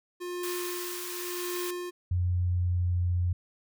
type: tone with tremolo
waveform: square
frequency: 355.4 Hz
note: F4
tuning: 30 cents sharp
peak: -32 dBFS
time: 0.2-1.91 s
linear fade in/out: 20 ms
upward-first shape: triangle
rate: 0.88 Hz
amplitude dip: 70%
type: high-pass noise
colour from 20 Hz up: white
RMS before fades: -38 dBFS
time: 0.43-1.71 s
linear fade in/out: 5 ms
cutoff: 910 Hz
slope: 48 dB/octave
type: tone with pitch glide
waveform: sine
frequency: 89.3 to 88.53 Hz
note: F2 to F2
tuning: +39 to +24 cents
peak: -24 dBFS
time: 2.11-3.33 s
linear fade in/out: 5 ms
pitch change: -15 cents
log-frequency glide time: 2.35-3.02 s
effects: none